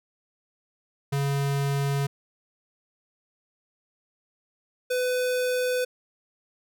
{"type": "tone pair in turn", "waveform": "square", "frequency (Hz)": [140, 501.2], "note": ["C#3", "B4"], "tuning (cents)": [18, 25], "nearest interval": "octave + minor seventh", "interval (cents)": 2207, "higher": "second", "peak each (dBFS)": -24, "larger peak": "neither", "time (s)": [[1.12, 2.07], [4.9, 5.85]], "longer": "neither", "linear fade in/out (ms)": 10, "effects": []}